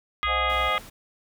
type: harmonic tone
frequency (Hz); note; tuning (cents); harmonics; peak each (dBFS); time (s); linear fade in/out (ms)
413; G#4; -10; 3 / 4 / 5 / 6 / 7 / 8 / 9; -25 / -38 / -28 / -36 / -38 / -32 / -42; 0.23-0.78; 0
type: tone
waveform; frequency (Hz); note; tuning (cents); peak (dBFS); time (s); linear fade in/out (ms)
sine; 64.4; C2; -27; -32; 0.24-0.69; 10
type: chord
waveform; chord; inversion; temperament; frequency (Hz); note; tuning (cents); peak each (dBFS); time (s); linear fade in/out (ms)
sine; Ab dominant seventh; first; equal; 523.3 / 622.3 / 740 / 830.6; C5 / Eb5 / Gb5 / Ab5; 0 / 0 / 0 / 0; -33; 0.26-0.8; 50
type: noise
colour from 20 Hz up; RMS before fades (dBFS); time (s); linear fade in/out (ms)
pink; -45; 0.49-0.9; 10
effects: none